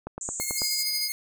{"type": "click train", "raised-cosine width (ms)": 1, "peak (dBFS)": -19, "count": 6, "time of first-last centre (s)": [0.07, 0.619], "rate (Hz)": 9.11}
{"type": "band-pass noise", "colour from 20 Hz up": "white", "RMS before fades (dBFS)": -35, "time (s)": [0.21, 0.83], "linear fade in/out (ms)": 2, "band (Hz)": [6700, 8000], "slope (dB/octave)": 96}
{"type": "tone with tremolo", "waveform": "5% pulse", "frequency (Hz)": 2147, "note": "C7", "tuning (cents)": 44, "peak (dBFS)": -17, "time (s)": [0.4, 1.12], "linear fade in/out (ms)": 0, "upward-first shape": "sine", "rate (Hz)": 13, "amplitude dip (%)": 55}
{"type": "tone", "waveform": "triangle", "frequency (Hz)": 4925, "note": "D#8", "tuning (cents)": -19, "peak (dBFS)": -26, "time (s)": [0.57, 1.09], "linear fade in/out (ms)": 20}
{"effects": []}